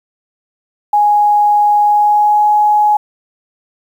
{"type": "tone with pitch glide", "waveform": "sine", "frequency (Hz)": [830.6, 839.3], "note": ["G#5", "G#5"], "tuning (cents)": [0, 18], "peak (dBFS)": -7, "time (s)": [0.93, 2.97], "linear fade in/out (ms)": 5, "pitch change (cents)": 18, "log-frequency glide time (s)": [1.82, 2.48], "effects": ["7-bit"]}